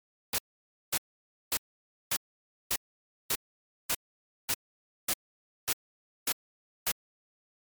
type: noise bursts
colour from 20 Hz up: white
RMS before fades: -28 dBFS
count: 12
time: 0.33-6.918 s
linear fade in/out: 5 ms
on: 54 ms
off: 540 ms
effects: MP3 96 kbps